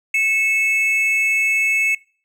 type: tone pair together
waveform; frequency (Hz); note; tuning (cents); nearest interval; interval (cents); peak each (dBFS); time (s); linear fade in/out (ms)
triangle; 2200 / 2616; C#7 / E7; -14 / -14; minor third; 300; -16; 0.14-1.95; 5
effects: noise-tail reverb RT60 0.4 s tail -22 dB re dry